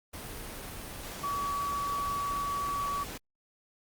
sine tone in noise, 1137 Hz, C#6, 44 cents sharp, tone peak -30 dBFS, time 1.23-3.04 s, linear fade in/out 10 ms, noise pink, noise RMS -41 dBFS, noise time 0.13-3.18 s, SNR +8 dB, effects Opus 32 kbps

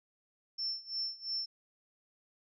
sine tone with tremolo, 5370 Hz, E8, 31 cents sharp, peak -32 dBFS, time 0.58-1.46 s, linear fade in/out 10 ms, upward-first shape sine, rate 2.9 Hz, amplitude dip 90%, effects none

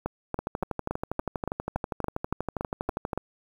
two click trains, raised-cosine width 1 ms, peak -14 / -15 dBFS, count 12 / 35, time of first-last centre 0.06-3.176 / 0.39-3.132 s, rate 3.53 / 12.4 Hz, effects 8-bit

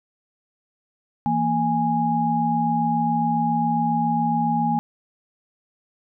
sine tone cluster, 165.9 / 233.2 / 827 Hz, E3 / A#3 / G#5, +11 / +1 / -8 cents, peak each -26 / -23 / -21 dBFS, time 1.26-4.79 s, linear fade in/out 0 ms, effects none

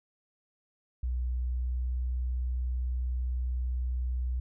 sine tone with pitch glide, 61.74 to 62.21 Hz, B1 to B1, 0 to +13 cents, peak -28 dBFS, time 1.03-4.4 s, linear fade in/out 5 ms, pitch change +13 cents, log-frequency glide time 1.41-1.86 s, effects none

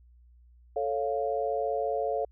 sine chord, A augmented, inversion none, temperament equal, 440 / 554.4 / 698.5 Hz, A4 / C#5 / E#5, 0 / 0 / 0 cents, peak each -31 dBFS, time 0.76-2.25 s, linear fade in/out 5 ms, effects added 60 Hz sine -54 dBFS peak until 2.31 s

